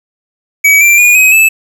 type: tone with pitch steps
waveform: square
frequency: 2275 / 2357 / 2441 / 2529 / 2619 Hz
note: C#7 / D7 / D#7 / D#7 / E7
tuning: +44 / +6 / -34 / +28 / -12 cents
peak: -4 dBFS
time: 0.64-1.49 s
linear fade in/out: 10 ms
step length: 170 ms
effects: 7-bit